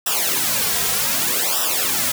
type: noise with flanger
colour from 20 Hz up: white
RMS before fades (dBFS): -20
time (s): 0.06-2.12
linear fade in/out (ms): 5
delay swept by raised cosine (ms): 0.45 to 3.45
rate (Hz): 0.65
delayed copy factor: -1
effects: none

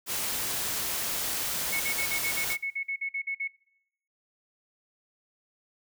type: noise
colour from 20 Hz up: white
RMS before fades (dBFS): -31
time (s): 0.06-2.57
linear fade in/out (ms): 50
type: tone bursts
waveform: sine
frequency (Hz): 2200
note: C#7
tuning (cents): -14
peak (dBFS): -28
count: 14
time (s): 1.72-3.479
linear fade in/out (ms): 10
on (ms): 82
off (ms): 47
effects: noise-tail reverb RT60 0.8 s tail -23 dB re dry

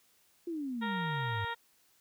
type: exponential sweep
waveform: sine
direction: down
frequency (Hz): 351.6 to 98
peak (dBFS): -34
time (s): 0.47-1.45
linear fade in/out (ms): 5
type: harmonic tone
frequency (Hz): 466.2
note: A#4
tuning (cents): 0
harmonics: 1 / 2 / 3 / 4 / 5 / 6 / 7 / 8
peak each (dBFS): -45 / -37 / -41 / -40 / -52 / -53 / -48 / -47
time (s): 0.81-1.55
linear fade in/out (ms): 20
effects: white hiss -68 dBFS RMS until 2 s

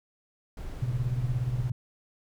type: noise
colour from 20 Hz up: brown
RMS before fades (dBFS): -38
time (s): 0.57-1.7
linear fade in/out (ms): 2
type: tone with tremolo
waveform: sine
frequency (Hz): 123.47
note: B2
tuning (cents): 0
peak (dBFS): -23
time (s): 0.82-1.72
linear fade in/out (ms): 5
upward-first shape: sine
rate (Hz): 17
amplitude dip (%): 75
effects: none

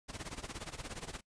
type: noise with tremolo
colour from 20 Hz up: pink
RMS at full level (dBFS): -41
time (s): 0.08-1.21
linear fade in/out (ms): 20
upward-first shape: sine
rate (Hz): 17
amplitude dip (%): 85
effects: noise-tail reverb RT60 0.1 s tail -23 dB re dry + resampled to 22050 Hz

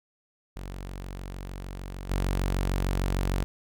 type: tone with level steps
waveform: sawtooth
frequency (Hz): 46.59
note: F#1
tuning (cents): +13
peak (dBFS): -32 / -21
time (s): 0.56-3.44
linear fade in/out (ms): 0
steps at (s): 2.09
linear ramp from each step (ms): 20
effects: none

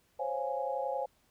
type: chord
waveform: sine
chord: Db major seventh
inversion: third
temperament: equal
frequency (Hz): 523.3 / 554.4 / 698.5 / 830.6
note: C5 / Db5 / F5 / Ab5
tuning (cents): 0 / 0 / 0 / 0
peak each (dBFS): -36 / -37 / -40 / -36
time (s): 0.19-1.06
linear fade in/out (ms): 10
effects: pink hiss -70 dBFS RMS until 1.3 s

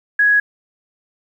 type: tone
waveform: sine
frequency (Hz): 1668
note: G#6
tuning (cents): +7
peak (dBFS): -10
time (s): 0.19-0.4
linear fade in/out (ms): 5
effects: 8-bit

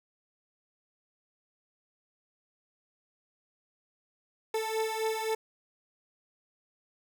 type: beating tone pair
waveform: 30% pulse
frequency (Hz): 440 / 443.8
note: A4 / A4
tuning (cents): 0 / +15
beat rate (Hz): 3.8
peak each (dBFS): -29 / -31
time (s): 4.54-5.35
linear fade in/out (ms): 5
effects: none

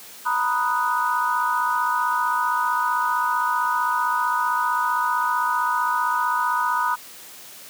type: chord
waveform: sine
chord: B major seventh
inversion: third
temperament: equal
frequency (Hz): 932.3 / 987.8 / 1244.5 / 1480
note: A#5 / B5 / D#6 / F#6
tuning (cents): 0 / 0 / 0 / 0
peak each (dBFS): -27 / -23 / -24 / -27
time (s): 0.25-6.96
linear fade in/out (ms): 20
effects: white hiss -42 dBFS RMS until 7.69 s + high-pass 150 Hz 12 dB/octave

